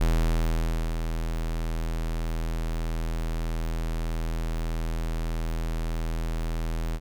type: tone with ADSR envelope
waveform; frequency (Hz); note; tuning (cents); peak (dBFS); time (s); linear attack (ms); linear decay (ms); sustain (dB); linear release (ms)
square; 40.81; E1; -17; -20; 0-7; 15; 920; -7; 50
effects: none